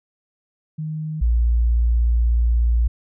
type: tone pair in turn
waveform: sine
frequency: 155.56 / 58.27 Hz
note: D#3 / A#1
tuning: 0 / 0 cents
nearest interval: octave + perfect fourth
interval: 1700 cents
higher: first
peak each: -24 / -14 dBFS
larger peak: second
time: 0.78-1.21 / 1.21-2.88 s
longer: second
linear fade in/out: 10 ms
effects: none